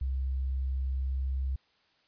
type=tone with pitch glide; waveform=sine; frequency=65.9 to 66.28 Hz; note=C2 to C2; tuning=+13 to +23 cents; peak=-28 dBFS; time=0.01-1.56 s; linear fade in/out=5 ms; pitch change=+10 cents; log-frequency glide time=0.91-1.41 s; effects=white hiss -68 dBFS RMS until 2.07 s + resampled to 11025 Hz